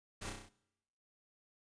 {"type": "noise with echo", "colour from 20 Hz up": "pink", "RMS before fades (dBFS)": -44, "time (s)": [0.21, 0.3], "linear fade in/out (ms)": 10, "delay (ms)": 32, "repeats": 6, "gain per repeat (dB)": -3, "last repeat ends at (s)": 0.492, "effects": ["noise-tail reverb RT60 0.9 s tail -22 dB re dry", "resampled to 22050 Hz"]}